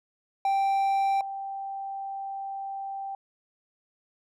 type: tone pair in turn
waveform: triangle / sine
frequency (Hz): 784 / 784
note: G5 / G5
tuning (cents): 0 / 0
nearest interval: unison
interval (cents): 0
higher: neither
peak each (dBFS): -20 / -32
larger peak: first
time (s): 0.45-1.21 / 1.21-3.15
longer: second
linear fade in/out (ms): 2
effects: none